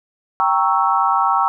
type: chord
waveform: sine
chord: G diminished seventh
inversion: none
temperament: equal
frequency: 784 / 932.3 / 1108.7 / 1318.5 Hz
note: G5 / Bb5 / Db6 / Fb6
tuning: 0 / 0 / 0 / 0 cents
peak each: -19 dBFS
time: 0.4-1.48 s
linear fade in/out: 0 ms
effects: none